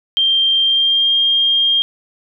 sine tone with pitch glide, 3172 to 3214 Hz, G7 to G7, +20 to +43 cents, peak -11 dBFS, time 0.17-1.82 s, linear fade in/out 0 ms, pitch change +23 cents, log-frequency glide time 0.61-1.14 s, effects none

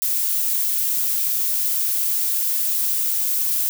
violet noise, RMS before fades -21 dBFS, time 0.02-3.69 s, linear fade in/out 0 ms, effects none

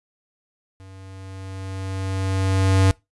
square tone with level ramp, 95.5 Hz, G2, 45 cents flat, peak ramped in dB -42 to -13 dBFS, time 0.8-2.91 s, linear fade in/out 0 ms, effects noise-tail reverb RT60 0.2 s tail -22 dB re dry + resampled to 24000 Hz

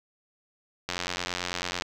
click train, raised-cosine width 0.2 ms, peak -12 dBFS, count 84, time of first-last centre 0.89-1.822 s, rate 89.1 Hz, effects none

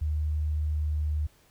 sine tone with pitch glide, 76.1 to 75.66 Hz, D#2 to D#2, -38 to -48 cents, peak -25 dBFS, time 0.01-1.27 s, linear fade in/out 10 ms, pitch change -10 cents, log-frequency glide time 0.72-0.96 s, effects pink hiss -62 dBFS RMS until 1.5 s

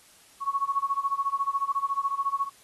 sine tone with tremolo, 1108.7 Hz, C#6, in tune, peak -21 dBFS, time 0.4-2.5 s, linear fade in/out 50 ms, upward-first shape sine, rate 14 Hz, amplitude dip 90%, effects white hiss -56 dBFS RMS until 2.63 s + AAC 32 kbps

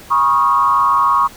sine tone with frequency modulation, 1100 Hz, C#6, 14 cents flat, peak -10 dBFS, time 0.1-1.28 s, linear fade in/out 20 ms, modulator 133 Hz, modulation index 0.96, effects pink hiss -39 dBFS RMS until 1.36 s

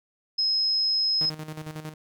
sine tone, 5130 Hz, E8, 48 cents flat, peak -21 dBFS, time 0.38-1.3 s, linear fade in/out 10 ms
sawtooth tone with tremolo, 155.1 Hz, D#3, 5 cents flat, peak -29 dBFS, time 1.21-1.94 s, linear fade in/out 2 ms, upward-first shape square, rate 11 Hz, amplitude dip 65%
effects none

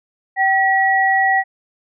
sine tone pair together, 771.9 / 1925 Hz, G5 / B6, -27 / -45 cents, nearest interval octave + major third, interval 1582 cents, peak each -15 dBFS, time 0.36-1.44 s, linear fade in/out 50 ms, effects none

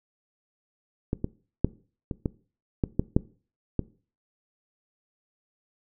clicks, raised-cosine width 3 ms, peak -13 / -14 / -7 / -17 / -13 / -10 / -9 / -6 / -11 dBFS, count 9, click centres 1.131 / 1.244 / 1.646 / 2.112 / 2.258 / 2.838 / 2.995 / 3.165 / 3.793 s, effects noise-tail reverb RT60 0.4 s tail -20 dB re dry

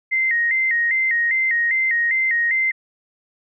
sine tone with vibrato, 1973 Hz, B6, 2 cents flat, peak -16 dBFS, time 0.11-2.72 s, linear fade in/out 20 ms, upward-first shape square, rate 2.5 Hz, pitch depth 90 cents each way, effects none

